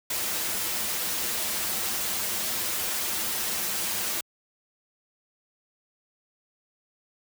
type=noise with comb filter; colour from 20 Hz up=white; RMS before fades=-29 dBFS; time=0.1-4.21 s; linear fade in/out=5 ms; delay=7.2 ms; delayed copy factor=-0.65; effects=high-pass 80 Hz 12 dB/octave